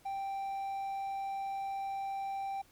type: tone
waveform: triangle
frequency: 784 Hz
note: G5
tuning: in tune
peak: -33 dBFS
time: 0.05-2.62 s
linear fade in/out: 10 ms
effects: pink hiss -64 dBFS RMS until 2.71 s